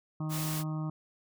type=harmonic tone; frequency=155.56 Hz; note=D#3; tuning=in tune; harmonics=1 / 2 / 4 / 5 / 6 / 7 / 8; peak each=-32 / -40 / -49 / -51 / -52 / -49 / -50 dBFS; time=0.2-0.9 s; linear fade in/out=5 ms
type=noise; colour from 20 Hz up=white; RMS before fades=-38 dBFS; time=0.29-0.64 s; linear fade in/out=50 ms
effects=none